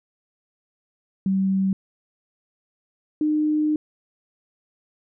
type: tone pair in turn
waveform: sine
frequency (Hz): 192.1 / 304.4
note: G3 / D#4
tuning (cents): -35 / -38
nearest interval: minor sixth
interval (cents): 797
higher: second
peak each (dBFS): -18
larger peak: neither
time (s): 1.26-1.73 / 3.21-3.76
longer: second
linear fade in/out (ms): 2
effects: none